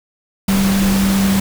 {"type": "tone in noise", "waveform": "sine", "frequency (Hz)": 195, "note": "G3", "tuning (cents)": -9, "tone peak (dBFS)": -12, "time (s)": [0.48, 1.4], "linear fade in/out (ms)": 5, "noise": "pink", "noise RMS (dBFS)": -21, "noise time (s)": [0.48, 1.4], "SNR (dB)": 6, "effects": []}